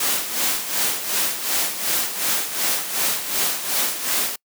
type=noise with tremolo; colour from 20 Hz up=white; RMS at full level=-20 dBFS; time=0-4.36 s; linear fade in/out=5 ms; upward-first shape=sine; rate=2.7 Hz; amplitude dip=65%; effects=noise-tail reverb RT60 0.1 s tail -26 dB re dry + high-pass 200 Hz 12 dB/octave